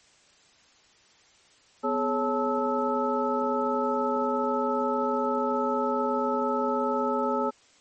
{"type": "tone cluster", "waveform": "sine", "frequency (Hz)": [249.6, 421, 552, 874, 1302], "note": ["B3", "G#4", "C#5", "A5", "E6"], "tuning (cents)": [19, 24, -7, -12, -22], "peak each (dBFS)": -30, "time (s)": [1.83, 7.51], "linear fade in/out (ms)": 20, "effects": ["white hiss -59 dBFS RMS until 7.8 s", "MP3 32 kbps"]}